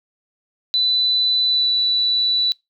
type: tone with pitch glide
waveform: sine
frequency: 3991 to 3959 Hz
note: B7 to B7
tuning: +17 to +3 cents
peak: -15 dBFS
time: 0.74-2.52 s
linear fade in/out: 0 ms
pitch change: -14 cents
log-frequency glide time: 1.46-1.7 s
effects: noise-tail reverb RT60 0.2 s tail -24 dB re dry